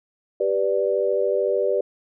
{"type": "chord", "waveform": "sine", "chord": "G major", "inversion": "none", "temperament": "equal", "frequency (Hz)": [392, 493.9, 587.3], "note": ["G4", "B4", "D5"], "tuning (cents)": [0, 0, 0], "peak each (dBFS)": -23, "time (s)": [0.4, 1.81], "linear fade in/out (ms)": 5, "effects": []}